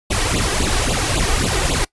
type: noise with flanger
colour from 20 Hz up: pink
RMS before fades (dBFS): -18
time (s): 0.1-1.85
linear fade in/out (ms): 10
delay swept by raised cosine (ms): 0.26 to 2.66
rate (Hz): 3.7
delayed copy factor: +0.95
effects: noise-tail reverb RT60 0.1 s tail -22 dB re dry + resampled to 24000 Hz